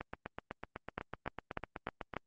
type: two click trains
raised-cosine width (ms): 0.5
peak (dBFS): -24 / -20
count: 18 / 5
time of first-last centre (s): 0.01-2.138 / 0.98-2.167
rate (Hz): 7.99 / 3.37
effects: Opus 24 kbps